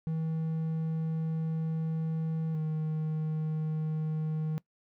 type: tone pair in turn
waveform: triangle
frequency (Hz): 160.5 / 156.29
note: E3 / D#3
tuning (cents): -46 / +8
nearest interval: unison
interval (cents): 46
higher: first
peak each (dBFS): -27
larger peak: neither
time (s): 0.07-2.55 / 2.55-4.58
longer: first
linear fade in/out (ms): 0
effects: noise-tail reverb RT60 0.1 s tail -21 dB re dry